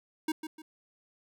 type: tone with echo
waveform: square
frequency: 314.1 Hz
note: D#4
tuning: 16 cents sharp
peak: -28 dBFS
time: 0.28-0.32 s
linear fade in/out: 5 ms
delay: 150 ms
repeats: 2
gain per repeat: -9 dB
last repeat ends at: 0.62 s
effects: none